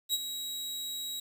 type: tone with ADSR envelope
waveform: sawtooth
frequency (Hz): 3845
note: B7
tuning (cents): -47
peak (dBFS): -22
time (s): 0.09-1.2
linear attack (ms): 47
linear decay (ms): 35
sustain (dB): -10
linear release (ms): 6
effects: 9-bit